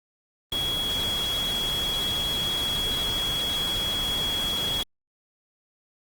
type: tone in noise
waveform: sine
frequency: 3331 Hz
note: G#7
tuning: 4 cents sharp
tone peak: -25 dBFS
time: 0.52-4.83 s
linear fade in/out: 2 ms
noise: pink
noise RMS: -33 dBFS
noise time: 0.52-4.83 s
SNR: +5 dB
effects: Opus 24 kbps